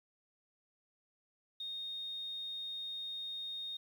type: tone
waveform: sine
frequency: 3700 Hz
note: A#7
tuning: 14 cents flat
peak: -39 dBFS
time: 1.6-3.77 s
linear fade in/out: 5 ms
effects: 11-bit